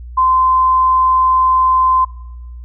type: tone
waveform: sine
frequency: 1034 Hz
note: C6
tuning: 21 cents flat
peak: -9 dBFS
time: 0.17-2.05 s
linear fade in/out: 10 ms
effects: noise-tail reverb RT60 0.9 s tail -19 dB re dry + added 60 Hz sine -28 dBFS peak until 2.64 s